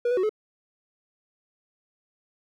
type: tone with pitch steps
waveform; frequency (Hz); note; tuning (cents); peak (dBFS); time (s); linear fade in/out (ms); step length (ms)
triangle; 481.5 / 494.7 / 371.5 / 428.9; B4 / B4 / F#4 / A4; -44 / +3 / +7 / -44; -19; 0.05-0.294; 5; 61
effects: none